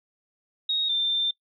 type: tone pair in turn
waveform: sine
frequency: 3758 / 3580 Hz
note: A#7 / A7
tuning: +13 / +29 cents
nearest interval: minor second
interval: 84 cents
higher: first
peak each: -22 dBFS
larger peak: neither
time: 0.69-0.89 / 0.89-1.31 s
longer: second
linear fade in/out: 5 ms
effects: noise-tail reverb RT60 0.1 s tail -21 dB re dry